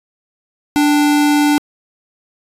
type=tone pair together; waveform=square; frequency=293.7 / 784 Hz; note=D4 / G5; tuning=0 / 0 cents; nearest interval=octave + perfect fourth; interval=1700 cents; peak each=-11 / -23 dBFS; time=0.76-1.58 s; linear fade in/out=0 ms; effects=resampled to 32000 Hz